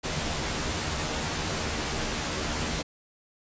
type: noise with comb filter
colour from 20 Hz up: pink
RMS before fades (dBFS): -30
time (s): 0.03-2.83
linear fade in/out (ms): 20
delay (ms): 13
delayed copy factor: +0.6
effects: resampled to 16000 Hz